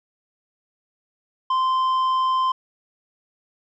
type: tone with tanh clipping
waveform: sine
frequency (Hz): 1039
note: C6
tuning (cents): -12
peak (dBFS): -19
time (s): 1.5-2.52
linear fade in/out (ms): 5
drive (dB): 6
effects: none